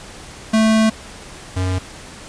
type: tone pair in turn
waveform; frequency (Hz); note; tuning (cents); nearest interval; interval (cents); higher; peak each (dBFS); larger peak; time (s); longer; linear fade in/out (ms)
square; 220 / 92.5; A3 / F#2; 0 / 0; octave + minor third; 1500; first; -12 / -18; first; 0.53-0.9 / 1.56-1.79; first; 10
effects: pink hiss -37 dBFS RMS until 2.28 s + resampled to 22050 Hz

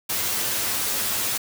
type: noise with comb filter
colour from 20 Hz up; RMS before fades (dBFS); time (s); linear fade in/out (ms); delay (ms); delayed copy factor
white; -25; 0.09-1.38; 10; 9.2; +0.55
effects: none

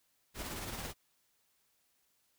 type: noise with tremolo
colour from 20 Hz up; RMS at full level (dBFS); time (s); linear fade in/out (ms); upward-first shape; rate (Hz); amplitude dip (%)
pink; -40; 0.34-0.94; 50; sine; 18; 40
effects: white hiss -75 dBFS RMS until 2.38 s

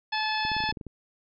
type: harmonic tone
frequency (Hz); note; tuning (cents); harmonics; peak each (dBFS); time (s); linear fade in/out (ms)
865; A5; -30; 1 / 2 / 3 / 4 / 5 / 6; -29 / -32 / -34 / -35 / -36 / -37; 0.12-0.72; 10
type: clicks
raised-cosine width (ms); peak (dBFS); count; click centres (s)
3; -26; 10; 0.451 / 0.517 / 0.566 / 0.604 / 0.639 / 0.691 / 0.725 / 0.772 / 0.812 / 0.867
effects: none

